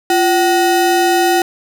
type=ring-modulated tone; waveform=square; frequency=554 Hz; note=C#5; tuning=1 cent flat; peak=-8 dBFS; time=0.1-1.42 s; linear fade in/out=2 ms; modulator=207 Hz; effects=none